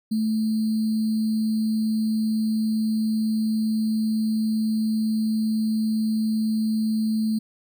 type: tone with sample-and-hold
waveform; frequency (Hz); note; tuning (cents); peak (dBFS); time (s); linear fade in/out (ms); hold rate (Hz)
sine; 218.9; A3; -9; -20; 0.11-7.39; 10; 4410
effects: none